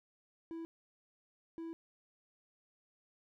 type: tone bursts at uneven times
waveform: triangle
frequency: 329.6 Hz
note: E4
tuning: in tune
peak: -39 dBFS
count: 2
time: 0.51-0.65 / 1.58-1.73 s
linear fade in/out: 0 ms
effects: none